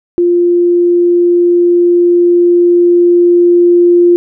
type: tone with level ramp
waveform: sine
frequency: 349.2 Hz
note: F4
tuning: in tune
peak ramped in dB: -6 to -3 dBFS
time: 0.18-4.16 s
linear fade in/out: 0 ms
effects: none